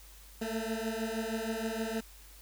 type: beating tone pair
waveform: 20% pulse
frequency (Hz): 220 / 226.4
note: A3 / A3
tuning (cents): 0 / +50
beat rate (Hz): 6.4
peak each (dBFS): -31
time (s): 0.41-2.01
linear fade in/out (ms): 10
effects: added 50 Hz sine -53 dBFS peak until 2.41 s + white hiss -56 dBFS RMS until 2.41 s